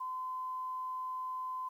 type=tone with quantisation; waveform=sine; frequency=1025 Hz; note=C6; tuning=36 cents flat; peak=-36 dBFS; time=0-1.69 s; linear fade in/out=10 ms; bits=11; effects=none